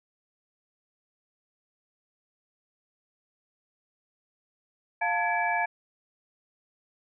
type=tone cluster; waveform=sine; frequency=703 / 889 / 1684 / 2311 Hz; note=F5 / A5 / G#6 / D7; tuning=+11 / +18 / +24 / -28 cents; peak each=-29 / -29 / -30 / -31 dBFS; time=5.01-5.66 s; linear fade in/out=10 ms; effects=none